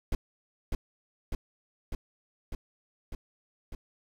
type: noise with echo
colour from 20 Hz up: brown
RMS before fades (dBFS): -27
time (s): 0.12-0.15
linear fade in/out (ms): 2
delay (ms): 600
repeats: 6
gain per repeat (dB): -2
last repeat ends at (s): 3.75
effects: none